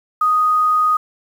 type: tone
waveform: sine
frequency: 1244.5 Hz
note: D#6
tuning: in tune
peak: -12 dBFS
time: 0.21-0.97 s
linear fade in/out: 5 ms
effects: 7-bit